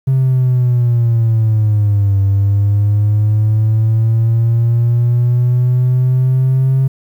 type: linear two-way sweep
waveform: triangle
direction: down then up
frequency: 133.7 to 98 to 133.7 Hz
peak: -6 dBFS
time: 0.07-6.88 s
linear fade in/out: 10 ms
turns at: 2.19 s
effects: tanh soft clip ceiling -5 dBFS + 8-bit